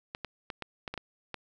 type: clicks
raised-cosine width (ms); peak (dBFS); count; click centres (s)
0.3; -20; 8; 0.149 / 0.247 / 0.502 / 0.623 / 0.878 / 0.94 / 0.977 / 1.343
effects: none